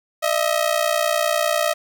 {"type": "ring-modulated tone", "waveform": "sawtooth", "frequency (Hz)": 635, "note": "D#5", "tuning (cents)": 35, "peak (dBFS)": -11, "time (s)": [0.22, 1.74], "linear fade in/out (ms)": 20, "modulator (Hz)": 30, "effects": ["8-bit"]}